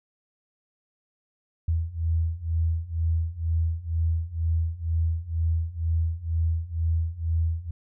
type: beating tone pair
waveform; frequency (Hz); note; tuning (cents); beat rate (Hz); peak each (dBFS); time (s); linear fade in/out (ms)
sine; 81 / 83.1; E2 / E2; -30 / +15; 2.1; -27 / -25; 1.68-7.71; 5
effects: none